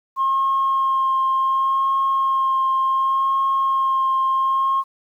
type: tone with vibrato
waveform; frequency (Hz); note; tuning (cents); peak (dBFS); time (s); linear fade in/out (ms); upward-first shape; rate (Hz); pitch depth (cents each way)
sine; 1070; C6; +38; -15; 0.16-4.84; 50; sine; 0.68; 14
effects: tanh soft clip ceiling -12 dBFS + 9-bit